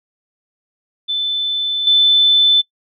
sine tone with level steps, 3520 Hz, A7, in tune, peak -16 / -8 dBFS, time 1.08-2.62 s, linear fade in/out 20 ms, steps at 1.87 s, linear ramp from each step 2 ms, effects noise-tail reverb RT60 0.1 s tail -24 dB re dry

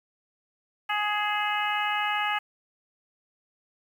harmonic tone with a mistuned harmonic, 417.3 Hz, G#4, 8 cents sharp, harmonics 2 / 3 / 4 / 5 / 6 / 7, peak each -29 / -31 / -32 / -33 / -34 / -34 dBFS, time 0.89-2.39 s, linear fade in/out 10 ms, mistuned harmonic 6, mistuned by +40 cents, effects 9-bit

